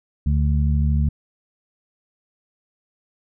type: harmonic tone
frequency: 73 Hz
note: D2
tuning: 10 cents flat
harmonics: 1 / 2 / 3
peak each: -17 / -22 / -27 dBFS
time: 0.26-1.09 s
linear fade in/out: 5 ms
effects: none